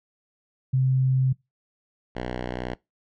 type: tone pair in turn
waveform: sine / 5% pulse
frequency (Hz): 130.81 / 61.73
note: C3 / B1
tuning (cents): 0 / 0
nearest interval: octave + minor second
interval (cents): 1300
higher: first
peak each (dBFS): -18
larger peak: neither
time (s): 0.73-1.33 / 2.15-2.75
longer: neither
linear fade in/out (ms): 10
effects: noise-tail reverb RT60 0.2 s tail -23 dB re dry + low-pass 3000 Hz 12 dB/octave